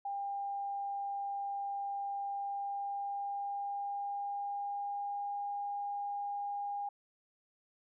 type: tone with pitch glide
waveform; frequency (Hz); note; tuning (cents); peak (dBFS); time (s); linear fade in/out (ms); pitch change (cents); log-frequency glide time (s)
sine; 800 to 810.7; G5 to G#5; +35 to -42; -35; 0.05-6.89; 5; +23; 2.32-5.38
effects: none